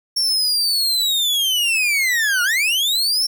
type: linear two-way sweep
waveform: 40% pulse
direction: down then up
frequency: 5500 to 1401 to 5500 Hz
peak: -15 dBFS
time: 0.16-3.27 s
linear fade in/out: 10 ms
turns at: 2.43 s
effects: none